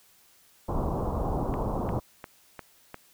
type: low-pass noise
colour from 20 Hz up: pink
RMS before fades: -29 dBFS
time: 0.68-2 s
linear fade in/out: 10 ms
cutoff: 1100 Hz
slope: 48 dB/octave
type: click train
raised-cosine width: 0.5 ms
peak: -23 dBFS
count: 5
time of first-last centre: 1.54-2.944 s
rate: 2.85 Hz
effects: white hiss -60 dBFS RMS until 3.13 s